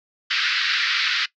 pink band-pass noise, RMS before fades -22 dBFS, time 0.3-1.26 s, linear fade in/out 10 ms, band 1400 to 4900 Hz, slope 48 dB/octave, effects noise-tail reverb RT60 0.1 s tail -18 dB re dry

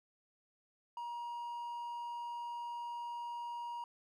triangle tone, 950 Hz, A#5, 33 cents sharp, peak -38 dBFS, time 0.97-3.84 s, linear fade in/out 2 ms, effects none

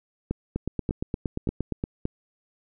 two click trains, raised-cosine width 3 ms, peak -14 / -13 dBFS, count 12 / 4, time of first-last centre 0.56-1.839 / 0.31-2.054 s, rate 8.6 / 1.72 Hz, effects none

